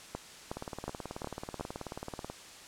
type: two click trains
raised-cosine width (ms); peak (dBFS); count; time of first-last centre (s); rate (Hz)
1; -21 / -24; 5 / 33; 0.15-1.61 / 0.57-2.3; 2.74 / 18.5
effects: white hiss -50 dBFS RMS until 2.67 s + low-pass 8000 Hz 12 dB/octave